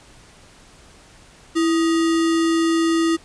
sine tone with sample-and-hold, 329.6 Hz, E4, in tune, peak -15 dBFS, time 1.55-3.17 s, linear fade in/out 20 ms, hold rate 1575 Hz, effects pink hiss -48 dBFS RMS until 3.24 s + resampled to 22050 Hz

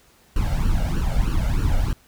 brown noise with flanger, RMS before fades -20 dBFS, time 0.36-1.93 s, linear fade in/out 2 ms, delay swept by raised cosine 0.69 to 1.42 ms, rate 3.2 Hz, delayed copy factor +0.8, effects pink hiss -56 dBFS RMS until 2.07 s

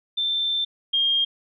sine tone pair in turn, 3559 / 3220 Hz, A7 / G7, +19 / +46 cents, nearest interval major second, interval 173 cents, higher first, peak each -21 / -18 dBFS, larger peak second, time 0.17-0.65 / 0.93-1.25 s, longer first, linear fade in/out 10 ms, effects none

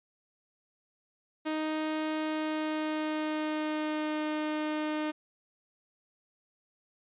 sawtooth tone with pitch glide, 311.1 to 305.9 Hz, D#4 to D#4, 0 to -29 cents, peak -26 dBFS, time 1.45-5.12 s, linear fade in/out 20 ms, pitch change -29 cents, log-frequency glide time 2.16-4.22 s, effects resampled to 8000 Hz

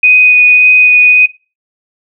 sine tone with vibrato, 2489 Hz, D#7, in tune, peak -3 dBFS, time 0.03-1.26 s, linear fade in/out 5 ms, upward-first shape sine, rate 1.8 Hz, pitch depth 9 cents each way, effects noise-tail reverb RT60 0.3 s tail -18 dB re dry

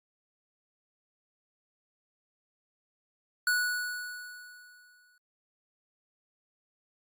square tone with exponential decay, 1471 Hz, F#6, 11 cents flat, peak -24 dBFS, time 3.47-5.18 s, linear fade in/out 2 ms, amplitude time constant 370 ms, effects Opus 48 kbps

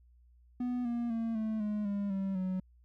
triangle tone with pitch steps, 246.9 / 237.1 / 227.7 / 218.7 / 210 / 201.7 / 193.71 / 186.04 Hz, B3 / A#3 / A#3 / A3 / G#3 / G3 / G3 / F#3, 0 / +30 / -40 / -10 / +19 / +50 / -20 / +10 cents, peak -29 dBFS, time 0.6-2.6 s, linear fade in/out 5 ms, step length 250 ms, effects added 60 Hz sine -59 dBFS peak until 2.84 s

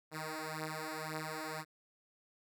5% pulse beating tone pair, 155.56 / 157.46 Hz, D#3 / D#3, 0 / +21 cents, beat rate 1.9 Hz, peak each -31 dBFS, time 0.11-1.65 s, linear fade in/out 50 ms, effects none

